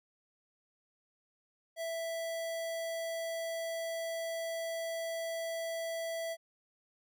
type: tone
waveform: square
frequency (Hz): 660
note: E5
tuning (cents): +2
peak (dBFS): -36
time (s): 1.76-6.37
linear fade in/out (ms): 50
effects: none